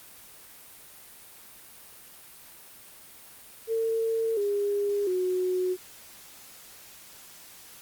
sine tone with pitch steps, 451.4 / 406.8 / 366.7 Hz, A4 / G#4 / F#4, +44 / -36 / -15 cents, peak -24 dBFS, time 3.67-5.77 s, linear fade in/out 50 ms, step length 700 ms, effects white hiss -49 dBFS RMS until 7.81 s + Opus 32 kbps

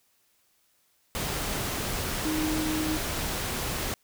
sine tone in noise, 311.1 Hz, D#4, in tune, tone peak -27 dBFS, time 2.25-2.97 s, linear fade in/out 0 ms, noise pink, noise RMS -31 dBFS, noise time 1.15-3.94 s, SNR +1 dB, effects white hiss -68 dBFS RMS until 4.03 s

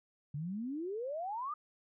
sine exponential sweep, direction up, 138.59 to 1252 Hz, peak -36 dBFS, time 0.34-1.54 s, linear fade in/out 5 ms, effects none

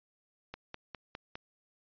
click train, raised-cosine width 0.3 ms, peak -25 dBFS, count 5, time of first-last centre 0.54-1.355 s, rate 4.91 Hz, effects resampled to 11025 Hz

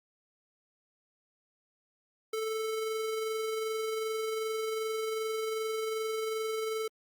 square tone with amplitude modulation, 440 Hz, A4, in tune, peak -31 dBFS, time 2.33-6.88 s, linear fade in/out 5 ms, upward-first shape sine, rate 22.6 Hz, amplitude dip 25%, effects Opus 48 kbps

